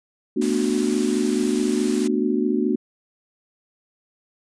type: chord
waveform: sine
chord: B minor seventh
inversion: third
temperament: just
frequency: 222.2 / 246.9 / 296.3 / 370.4 Hz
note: A3 / B3 / D4 / F#4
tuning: +17 / 0 / +15 / +2 cents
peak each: -24 dBFS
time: 0.36-2.76 s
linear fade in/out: 10 ms
type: noise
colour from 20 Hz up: white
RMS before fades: -33 dBFS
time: 0.41-2.08 s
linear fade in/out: 10 ms
effects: resampled to 22050 Hz